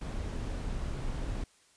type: noise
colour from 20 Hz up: brown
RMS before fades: -35 dBFS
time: 0.01-1.44 s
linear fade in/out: 5 ms
effects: white hiss -64 dBFS RMS until 1.76 s + resampled to 22050 Hz